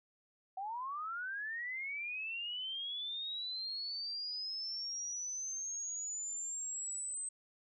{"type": "linear sweep", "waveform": "sine", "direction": "up", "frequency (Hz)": [742, 8250], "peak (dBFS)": -38, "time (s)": [0.57, 7.29], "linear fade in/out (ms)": 5, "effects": []}